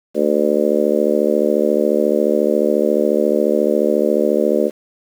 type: harmonic tone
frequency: 74.2 Hz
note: D2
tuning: 18 cents sharp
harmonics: 3 / 4 / 5 / 6 / 7 / 8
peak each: -21 / -22 / -19 / -20 / -19 / -20 dBFS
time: 0.14-4.71 s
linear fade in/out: 50 ms
effects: 7-bit